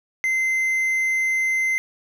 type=tone; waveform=triangle; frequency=2070 Hz; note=C7; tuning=19 cents flat; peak=-17 dBFS; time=0.24-1.78 s; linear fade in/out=0 ms; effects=none